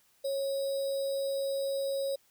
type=tone with sample-and-hold; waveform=sine; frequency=548 Hz; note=C#5; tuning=20 cents flat; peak=-29 dBFS; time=0.24-2.16 s; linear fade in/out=10 ms; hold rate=4410 Hz; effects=white hiss -67 dBFS RMS until 2.3 s